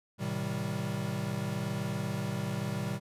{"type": "chord", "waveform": "square", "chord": "A half-diminished seventh", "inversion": "none", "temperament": "equal with one note detuned", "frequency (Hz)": [110, 130.81, 158.28, 196], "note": ["A2", "C3", "Eb3", "G3"], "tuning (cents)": [0, 0, 30, 0], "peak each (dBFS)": [-39, -38, -39, -37], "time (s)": [0.18, 3], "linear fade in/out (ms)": 50, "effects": ["resampled to 32000 Hz"]}